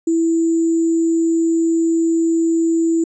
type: tone with sample-and-hold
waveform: sine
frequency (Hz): 329.6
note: E4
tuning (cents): 0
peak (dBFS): -13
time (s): 0.07-3.04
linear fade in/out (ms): 5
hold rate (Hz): 7350
effects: resampled to 22050 Hz